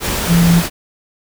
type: tone in noise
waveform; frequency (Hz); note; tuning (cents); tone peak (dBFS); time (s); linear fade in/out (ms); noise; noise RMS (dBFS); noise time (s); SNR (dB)
sine; 170.1; F3; -45; -8; 0.27-0.63; 50; pink; -19; 0-0.7; +8
effects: none